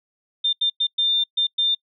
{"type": "tone bursts at uneven times", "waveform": "sine", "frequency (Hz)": 3601, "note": "A7", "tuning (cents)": 39, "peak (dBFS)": -17, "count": 6, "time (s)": [[0.44, 0.53], [0.61, 0.7], [0.8, 0.87], [0.98, 1.24], [1.37, 1.47], [1.58, 1.75]], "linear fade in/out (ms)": 10, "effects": ["noise-tail reverb RT60 0.1 s tail -26 dB re dry"]}